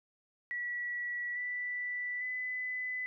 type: tone with pitch steps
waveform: sine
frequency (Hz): 1940 / 1972.8 / 2006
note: B6 / B6 / B6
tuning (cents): -31 / -2 / +26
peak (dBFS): -34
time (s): 0.51-3.06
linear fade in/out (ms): 0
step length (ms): 850
effects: none